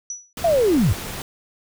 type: tone with exponential decay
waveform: sine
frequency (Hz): 5900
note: F#8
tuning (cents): -6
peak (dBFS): -24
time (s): 0.1-0.33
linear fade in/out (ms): 2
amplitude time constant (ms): 50
type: noise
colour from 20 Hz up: pink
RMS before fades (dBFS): -31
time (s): 0.37-1.22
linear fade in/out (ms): 2
type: linear sweep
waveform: sine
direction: down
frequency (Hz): 705 to 69.3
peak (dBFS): -14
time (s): 0.44-0.93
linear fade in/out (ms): 5
effects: none